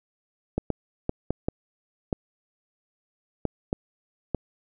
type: clicks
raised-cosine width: 2 ms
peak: -11 dBFS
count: 9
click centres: 0.58 / 0.703 / 1.094 / 1.306 / 1.485 / 2.128 / 3.453 / 3.729 / 4.347 s
effects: none